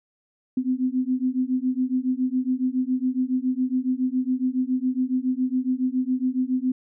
sine beating tone pair, 252.4 / 259.6 Hz, B3 / C4, +38 / -13 cents, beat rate 7.2 Hz, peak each -24 dBFS, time 0.57-6.72 s, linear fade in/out 5 ms, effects none

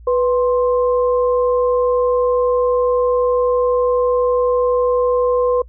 sine tone pair together, 493.9 / 1052 Hz, B4 / C6, 0 / +9 cents, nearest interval octave + minor second, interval 1309 cents, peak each -13 / -22 dBFS, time 0.07-5.62 s, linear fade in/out 5 ms, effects noise-tail reverb RT60 0.1 s tail -26 dB re dry + added 58 Hz sine -37 dBFS peak until 5.68 s

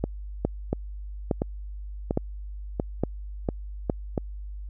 two click trains, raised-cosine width 2 ms, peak -11 / -9 dBFS, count 7 / 5, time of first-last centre 0.04-4.178 / 0.45-3.898 s, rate 1.45 / 1.16 Hz, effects added 50 Hz sine -34 dBFS peak until 4.69 s

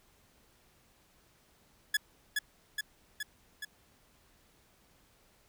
sawtooth tone with echo, 1700 Hz, G#6, 40 cents sharp, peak -22 dBFS, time 1.94-1.97 s, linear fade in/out 5 ms, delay 420 ms, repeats 4, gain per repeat -3 dB, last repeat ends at 3.65 s, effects pink hiss -66 dBFS RMS until 5.48 s

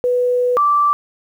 sine tone pair in turn, 493.9 / 1167.9 Hz, B4 / D6, 0 / -10 cents, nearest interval octave + minor third, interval 1490 cents, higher second, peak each -13 / -11 dBFS, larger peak second, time 0.04-0.57 / 0.57-0.93 s, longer first, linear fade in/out 0 ms, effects 8-bit

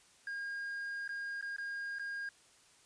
triangle tone with dropouts, 1620 Hz, G#6, 43 cents flat, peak -36 dBFS, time 0.27-2.29 s, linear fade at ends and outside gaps 2 ms, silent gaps 1.078-1.091 / 1.412-1.425 / 1.564-1.583 / 1.986-1.995 s, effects white hiss -64 dBFS RMS until 2.85 s + resampled to 22050 Hz

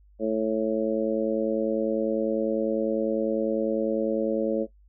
harmonic tone, 110 Hz, A2, in tune, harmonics 2 / 3 / 4 / 5 / 6, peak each -29 / -29 / -28 / -26 / -38 dBFS, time 0.19-4.67 s, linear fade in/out 50 ms, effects noise-tail reverb RT60 0.1 s tail -17 dB re dry + added 50 Hz sine -53 dBFS peak until 4.88 s

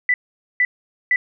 sine tone bursts, 1985 Hz, B6, 8 cents sharp, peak -13 dBFS, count 3, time 0.09-1.16 s, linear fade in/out 2 ms, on 50 ms, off 460 ms, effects none

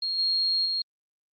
sine tone with level steps, 4258 Hz, C8, 30 cents sharp, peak -26 / -22 / -25 dBFS, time 0.02-0.82 s, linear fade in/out 5 ms, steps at 0.18 / 0.65 s, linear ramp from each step 10 ms, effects Opus 32 kbps

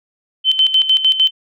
sine tone with tremolo, 3073 Hz, G7, 35 cents flat, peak -8 dBFS, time 0.44-1.31 s, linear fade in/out 50 ms, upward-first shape square, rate 6.6 Hz, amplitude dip 70%, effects none

